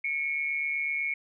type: tone pair together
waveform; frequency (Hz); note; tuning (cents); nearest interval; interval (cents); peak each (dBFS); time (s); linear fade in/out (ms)
sine; 2200 / 2348; C#7 / D7; -14 / -1; minor second; 113; -28 / -34; 0.04-1.14; 5
effects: none